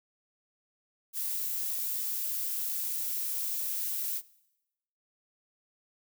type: noise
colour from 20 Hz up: violet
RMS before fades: -33 dBFS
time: 1.13-4.22 s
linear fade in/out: 50 ms
effects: noise-tail reverb RT60 0.9 s tail -21 dB re dry